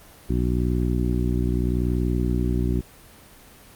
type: harmonic tone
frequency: 60.8 Hz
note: B1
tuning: 26 cents flat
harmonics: 1 / 2 / 3 / 4 / 5 / 6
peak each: -23 / -26 / -28 / -29 / -30 / -31 dBFS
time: 0.29-2.81 s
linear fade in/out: 10 ms
effects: pink hiss -48 dBFS RMS until 3.75 s + Opus 24 kbps